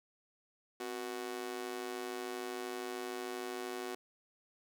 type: tone with amplitude modulation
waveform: sawtooth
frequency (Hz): 370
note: F#4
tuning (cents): 0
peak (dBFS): -31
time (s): 0.8-3.95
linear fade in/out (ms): 5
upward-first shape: sine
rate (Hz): 113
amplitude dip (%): 95
effects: none